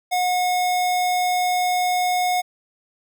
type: tone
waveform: square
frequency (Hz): 725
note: F#5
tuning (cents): -35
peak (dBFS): -19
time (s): 0.11-2.42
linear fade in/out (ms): 20
effects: none